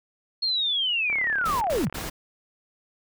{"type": "linear sweep", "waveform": "sine", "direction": "down", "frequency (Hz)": [4317, 100], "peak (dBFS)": -22, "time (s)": [0.42, 1.89], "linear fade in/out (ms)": 10}
{"type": "click train", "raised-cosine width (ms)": 0.5, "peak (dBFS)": -22, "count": 34, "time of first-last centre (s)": [1.1, 2.04], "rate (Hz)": 35.1}
{"type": "noise bursts", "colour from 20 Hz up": "pink", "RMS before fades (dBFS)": -33, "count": 3, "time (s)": [1.45, 2.1], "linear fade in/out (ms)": 10, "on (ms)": 160, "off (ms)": 85}
{"effects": []}